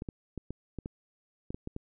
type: clicks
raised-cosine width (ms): 3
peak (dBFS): -24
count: 10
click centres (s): 0.021 / 0.088 / 0.377 / 0.506 / 0.787 / 0.859 / 1.505 / 1.545 / 1.674 / 1.764
effects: none